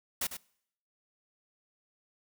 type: noise with echo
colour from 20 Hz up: white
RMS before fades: -32 dBFS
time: 0.21-0.27 s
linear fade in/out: 5 ms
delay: 100 ms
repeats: 1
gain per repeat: -9 dB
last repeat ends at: 0.37 s
effects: noise-tail reverb RT60 0.7 s tail -24 dB re dry